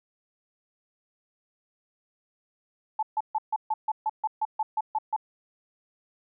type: tone bursts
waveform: sine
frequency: 868 Hz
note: A5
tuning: 24 cents flat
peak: -23 dBFS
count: 13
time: 2.99-5.164 s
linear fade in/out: 5 ms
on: 38 ms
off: 140 ms
effects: none